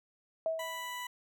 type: tone with exponential decay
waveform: sine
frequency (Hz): 647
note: E5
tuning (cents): -32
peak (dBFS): -27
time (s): 0.46-1.02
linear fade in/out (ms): 1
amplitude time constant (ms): 120
type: tone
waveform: 20% pulse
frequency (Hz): 987.8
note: B5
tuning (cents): 0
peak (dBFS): -33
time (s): 0.59-1.07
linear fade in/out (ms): 5
effects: none